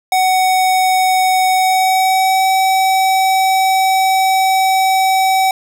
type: tone with pitch glide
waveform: square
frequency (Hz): 748 to 762.4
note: F#5 to G5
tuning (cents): +19 to -48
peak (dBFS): -11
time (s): 0.12-5.51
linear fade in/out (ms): 2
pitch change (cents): +33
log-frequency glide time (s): 1.52-2.49
effects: none